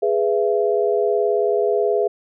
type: chord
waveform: sine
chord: E major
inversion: first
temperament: equal with one note detuned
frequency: 415.3 / 493.9 / 670.8 Hz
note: G#4 / B4 / E5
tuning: 0 / 0 / +30 cents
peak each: -18 / -22 / -22 dBFS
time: 0.02-2.08 s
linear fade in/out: 10 ms
effects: none